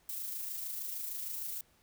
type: noise with amplitude modulation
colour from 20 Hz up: violet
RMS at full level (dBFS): -38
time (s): 0.09-1.61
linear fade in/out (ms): 2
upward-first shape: sine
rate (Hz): 26.5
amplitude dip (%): 35
effects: pink hiss -68 dBFS RMS until 1.82 s